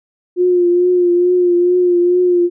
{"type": "tone with vibrato", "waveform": "sine", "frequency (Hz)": 355.3, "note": "F4", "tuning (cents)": 30, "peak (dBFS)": -9, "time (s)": [0.36, 2.5], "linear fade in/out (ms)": 50, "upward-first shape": "triangle", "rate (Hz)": 2.3, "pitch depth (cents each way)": 37, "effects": []}